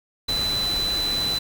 sine tone in noise, 4000 Hz, B7, 21 cents sharp, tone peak -22 dBFS, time 0.28-1.39 s, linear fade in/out 10 ms, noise pink, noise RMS -31 dBFS, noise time 0.28-1.39 s, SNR +6 dB, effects none

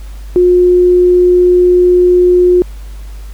sine tone, 358.4 Hz, F4, 45 cents sharp, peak -4 dBFS, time 0.36-2.62 s, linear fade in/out 0 ms, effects added 50 Hz sine -24 dBFS peak until 3.33 s + pink hiss -42 dBFS RMS until 3.33 s

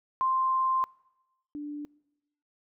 sine tone pair in turn, 1047 / 293.8 Hz, C6 / D4, +1 / +1 cents, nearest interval octave + minor seventh, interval 2200 cents, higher first, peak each -23 / -34 dBFS, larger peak first, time 0.21-0.84 / 1.55-1.85 s, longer first, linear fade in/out 0 ms, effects noise-tail reverb RT60 1.0 s tail -25 dB re dry

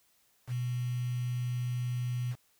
sine tone with quantisation, 123.47 Hz, B2, in tune, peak -30 dBFS, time 0.47-2.36 s, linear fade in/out 50 ms, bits 8, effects white hiss -69 dBFS RMS until 2.59 s

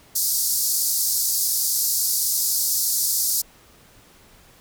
white band-pass noise, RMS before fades -22 dBFS, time 0.15-3.42 s, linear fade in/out 10 ms, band 4500 to 16000 Hz, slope 48 dB/octave, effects pink hiss -52 dBFS RMS until 4.6 s

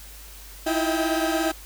30% pulse tone cluster, 321.9 / 339.2 / 635 / 787 Hz, E4 / E4 / D#5 / G5, -41 / +50 / +35 / +7 cents, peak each -22 / -26 / -28 / -26 dBFS, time 0.66-1.52 s, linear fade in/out 10 ms, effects added 50 Hz sine -43 dBFS peak until 1.65 s + white hiss -45 dBFS RMS until 1.65 s

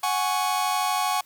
45% pulse chord, F# suspended second, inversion none, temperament just, 740 / 832.5 / 1110 Hz, F#5 / G#5 / C#6, 0 / +4 / +2 cents, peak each -27 dBFS, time 0.03-1.21 s, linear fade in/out 5 ms, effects white hiss -56 dBFS RMS until 1.25 s

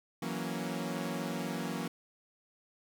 sawtooth chord, F# dominant seventh, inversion third, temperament equal, 164.81 / 185 / 233.1 / 277.2 Hz, E3 / F#3 / A#3 / C#4, 0 / 0 / 0 / 0 cents, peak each -36 / -36 / -35 / -37 dBFS, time 0.22-1.88 s, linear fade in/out 5 ms, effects none

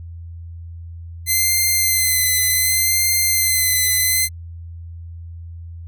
5% pulse tone with vibrato, 2060 Hz, C7, 28 cents flat, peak -5 dBFS, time 1.26-4.29 s, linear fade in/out 50 ms, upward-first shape sine, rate 0.67 Hz, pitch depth 31 cents each way, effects added 84 Hz sine -31 dBFS peak until 5.87 s

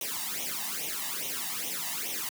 white noise with flanger, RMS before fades -34 dBFS, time 0.01-2.29 s, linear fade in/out 2 ms, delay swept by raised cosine 0.32 to 1.08 ms, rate 2.4 Hz, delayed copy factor +0.85, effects high-pass 200 Hz 12 dB/octave

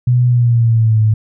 sine tone with pitch glide, 123.47 to 108.74 Hz, B2 to A2, 0 to -20 cents, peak -8 dBFS, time 0.07-1.14 s, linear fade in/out 5 ms, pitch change -220 cents, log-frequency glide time 0.27-1.01 s, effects none

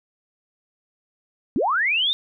sine linear sweep, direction up, 192.9 to 3727 Hz, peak -18 dBFS, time 1.56-2.13 s, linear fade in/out 0 ms, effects none

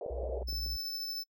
white band-pass noise, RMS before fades -39 dBFS, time 0.01-0.43 s, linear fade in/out 2 ms, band 410 to 620 Hz, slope 48 dB/octave
clicks, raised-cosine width 2 ms, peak -36 dBFS, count 7, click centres 0.062 / 0.233 / 0.292 / 0.417 / 0.486 / 0.528 / 0.663 s
sine tone, 61.74 Hz, B1, in tune, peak -36 dBFS, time 0.1-0.77 s, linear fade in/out 10 ms
square tone with tremolo, 5274 Hz, E8, in tune, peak -35 dBFS, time 0.47-1.24 s, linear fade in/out 20 ms, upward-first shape sine, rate 13 Hz, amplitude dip 25%
effects noise-tail reverb RT60 0.1 s tail -26 dB re dry

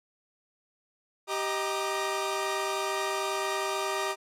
sawtooth tone cluster, 389.9 / 626 / 940 / 1199 Hz, G4 / D#5 / A#5 / D6, -9 / +10 / +14 / +36 cents, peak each -29 / -31 / -31 / -31 dBFS, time 1.27-4.16 s, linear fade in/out 50 ms, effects low-pass 11000 Hz 12 dB/octave

